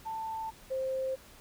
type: tone pair in turn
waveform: sine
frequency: 888 / 526.2 Hz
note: A5 / C5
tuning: +16 / +10 cents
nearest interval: major sixth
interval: 906 cents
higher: first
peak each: -34 / -30 dBFS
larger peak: second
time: 0.05-0.51 / 0.7-1.16 s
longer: neither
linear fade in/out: 20 ms
effects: pink hiss -55 dBFS RMS until 1.4 s